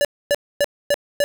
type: tone bursts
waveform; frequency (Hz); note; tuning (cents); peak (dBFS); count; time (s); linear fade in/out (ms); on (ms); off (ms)
square; 576; D5; -34; -15; 5; 0.01-1.24; 0; 38; 260
effects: none